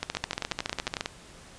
two click trains, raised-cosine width 0.2 ms, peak -11 / -12 dBFS, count 15 / 11, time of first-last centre 0.03-1.009 / 0.15-1.059 s, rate 14.3 / 11 Hz, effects pink hiss -50 dBFS RMS until 1.58 s + resampled to 22050 Hz

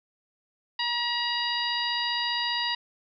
harmonic tone, 955 Hz, A#5, 42 cents sharp, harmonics 1 / 2 / 3 / 4 / 5, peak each -32 / -32 / -32 / -32 / -32 dBFS, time 0.79-2.75 s, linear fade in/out 5 ms, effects none

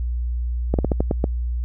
slowing click train, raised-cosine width 2 ms, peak -6 dBFS, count 7, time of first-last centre 0.74-1.241 s, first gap 48 ms, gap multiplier 1.22, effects added 60 Hz sine -21 dBFS peak until 1.64 s

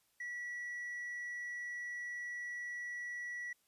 triangle tone with hard clipping, 1942 Hz, B6, 30 cents flat, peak -39 dBFS, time 0.2-3.53 s, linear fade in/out 5 ms, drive 1 dB, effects white hiss -75 dBFS RMS until 3.67 s + resampled to 32000 Hz

